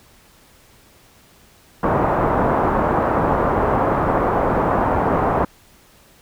white low-pass noise, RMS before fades -18 dBFS, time 1.83-5.45 s, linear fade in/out 5 ms, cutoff 1100 Hz, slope 24 dB/octave, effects pink hiss -51 dBFS RMS until 6.21 s

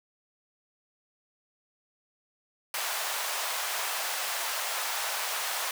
pink high-pass noise, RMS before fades -32 dBFS, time 2.74-5.71 s, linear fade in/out 2 ms, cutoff 680 Hz, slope 24 dB/octave, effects none

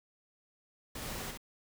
pink noise with echo, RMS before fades -42 dBFS, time 0.95-1.31 s, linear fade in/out 5 ms, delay 65 ms, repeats 1, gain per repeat -3 dB, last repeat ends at 1.375 s, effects none

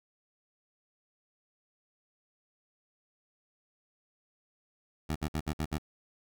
15% pulse tone bursts, 77.2 Hz, D#2, 13 cents flat, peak -24 dBFS, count 6, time 5.09-5.783 s, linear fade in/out 10 ms, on 68 ms, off 57 ms, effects none

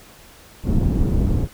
pink low-pass noise, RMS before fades -18 dBFS, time 0.63-1.48 s, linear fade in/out 50 ms, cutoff 250 Hz, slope 12 dB/octave, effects pink hiss -46 dBFS RMS until 1.53 s

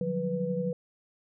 sine tone cluster, 148.1 / 178.1 / 190.1 / 492.4 Hz, D3 / F3 / F#3 / B4, +15 / +34 / +47 / -5 cents, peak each -39 / -31 / -37 / -31 dBFS, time 0.01-0.73 s, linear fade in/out 2 ms, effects none

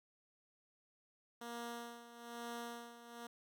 10% pulse tone with tremolo, 235.9 Hz, A#3, 21 cents sharp, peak -35 dBFS, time 1.41-3.27 s, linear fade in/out 5 ms, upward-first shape sine, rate 1.1 Hz, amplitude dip 75%, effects none

